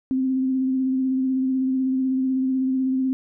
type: tone with vibrato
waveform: sine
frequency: 261.6 Hz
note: C4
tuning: in tune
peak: -19 dBFS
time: 0.11-3.13 s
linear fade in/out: 0 ms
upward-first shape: sine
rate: 16 Hz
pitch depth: 21 cents each way
effects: none